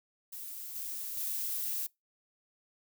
violet noise with level steps, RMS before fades -43 / -39 / -35 dBFS, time 0.32-1.87 s, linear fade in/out 10 ms, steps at 0.75 / 1.17 s, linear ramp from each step 5 ms, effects noise-tail reverb RT60 0.2 s tail -24 dB re dry

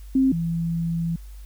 sine tone pair in turn, 265.1 / 167 Hz, C4 / E3, +23 / +23 cents, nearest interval minor sixth, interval 800 cents, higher first, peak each -15 / -22 dBFS, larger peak first, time 0.15-0.32 / 0.32-1.16 s, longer second, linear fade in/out 5 ms, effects added 50 Hz sine -37 dBFS peak until 1.45 s + white hiss -56 dBFS RMS until 1.45 s

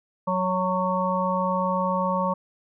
harmonic tone with a mistuned harmonic, 185 Hz, F#3, in tune, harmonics 1 / 3 / 5 / 6, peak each -27 / -27 / -27 / -27 dBFS, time 0.27-2.34 s, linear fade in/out 10 ms, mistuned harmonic 5, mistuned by -21 cents, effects none

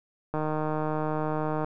click train, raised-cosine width 1 ms, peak -16 dBFS, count 202, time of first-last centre 0.34-1.645 s, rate 154 Hz, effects none

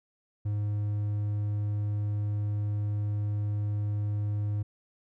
triangle tone, 103.83 Hz, G#2, in tune, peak -25 dBFS, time 0.45-4.63 s, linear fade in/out 10 ms, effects none

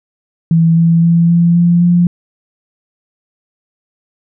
sine tone with pitch steps, 164.81 / 166.72 / 168.66 / 170.62 / 172.6 / 174.61 Hz, E3 / E3 / E3 / F3 / F3 / F3, 0 / +20 / +40 / -40 / -20 / 0 cents, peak -6 dBFS, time 0.51-2.07 s, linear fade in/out 2 ms, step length 260 ms, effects none

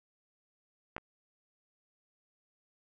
clicks, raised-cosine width 0.5 ms, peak -20 / -30 dBFS, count 2, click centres 0.965 / 0.981 s, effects none

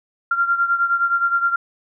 sine beating tone pair, 1382 / 1391.6 Hz, F6 / F6, -19 / -7 cents, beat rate 9.6 Hz, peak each -17 / -22 dBFS, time 0.31-1.56 s, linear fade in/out 5 ms, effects none

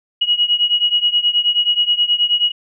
sine beating tone pair, 2900 / 2909.4 Hz, F#7 / F#7, -35 / -30 cents, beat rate 9.4 Hz, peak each -15 / -17 dBFS, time 0.21-2.52 s, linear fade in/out 10 ms, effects none

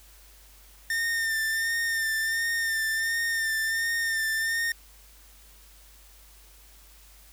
45% pulse tone with vibrato, 1808 Hz, A6, 47 cents sharp, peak -25 dBFS, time 0.9-4.72 s, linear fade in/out 2 ms, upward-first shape sine, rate 1.4 Hz, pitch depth 30 cents each way, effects added 50 Hz sine -53 dBFS peak until 7.32 s + white hiss -55 dBFS RMS until 7.32 s

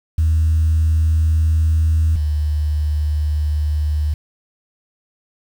sine tone pair in turn, 79.7 / 75.44 Hz, D#2 / D2, +42 / +47 cents, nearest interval minor second, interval 95 cents, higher first, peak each -11 / -15 dBFS, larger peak first, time 0.18-2.16 / 2.16-4.14 s, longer neither, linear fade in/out 5 ms, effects tanh soft clip ceiling -8 dBFS + 7-bit

